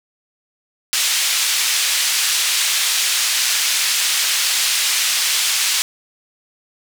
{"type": "band-pass noise", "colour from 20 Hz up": "pink", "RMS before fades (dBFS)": -18, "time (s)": [0.93, 5.82], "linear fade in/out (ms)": 0, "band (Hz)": [2700, 10000], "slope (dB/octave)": 12, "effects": []}